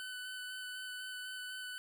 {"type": "tone with vibrato", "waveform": "25% pulse", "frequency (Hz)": 1503, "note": "F#6", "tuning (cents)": 27, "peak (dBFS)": -38, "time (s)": [0, 1.78], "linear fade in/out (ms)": 0, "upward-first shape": "square", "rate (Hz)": 4, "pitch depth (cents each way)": 10, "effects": []}